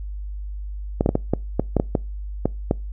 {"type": "clicks", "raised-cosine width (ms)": 2, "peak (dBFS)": -4, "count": 11, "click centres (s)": [1.009, 1.061, 1.091, 1.154, 1.336, 1.596, 1.767, 1.799, 1.952, 2.456, 2.711], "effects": ["noise-tail reverb RT60 0.3 s tail -26 dB re dry", "added 50 Hz sine -28 dBFS peak until 2.92 s"]}